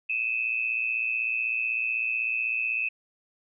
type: tone pair together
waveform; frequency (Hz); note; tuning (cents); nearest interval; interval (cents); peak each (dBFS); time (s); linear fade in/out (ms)
sine; 2521 / 2637; D#7 / E7; +22 / 0; minor second; 78; -28; 0.09-2.89; 10
effects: none